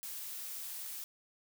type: noise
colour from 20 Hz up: blue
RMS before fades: -43 dBFS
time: 0.03-1.04 s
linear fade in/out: 0 ms
effects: none